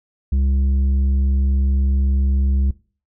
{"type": "tone with tanh clipping", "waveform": "triangle", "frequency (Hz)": 67.4, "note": "C#2", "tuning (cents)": -48, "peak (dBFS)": -16, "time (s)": [0.32, 2.71], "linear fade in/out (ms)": 5, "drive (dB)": 11, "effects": ["noise-tail reverb RT60 0.4 s tail -20 dB re dry"]}